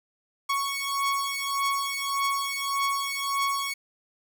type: beating tone pair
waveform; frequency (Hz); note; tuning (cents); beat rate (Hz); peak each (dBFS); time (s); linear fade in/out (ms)
sawtooth; 1108.7 / 1110.4; C#6 / C#6; 0 / +3; 1.7; -25; 0.49-3.74; 10
effects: none